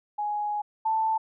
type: tone pair in turn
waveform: sine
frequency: 834 / 883.6 Hz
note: G#5 / A5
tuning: +7 / +7 cents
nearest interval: minor second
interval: 100 cents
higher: second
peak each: -26 / -22 dBFS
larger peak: second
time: 0.18-0.62 / 0.85-1.18 s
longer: first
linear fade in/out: 10 ms
effects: none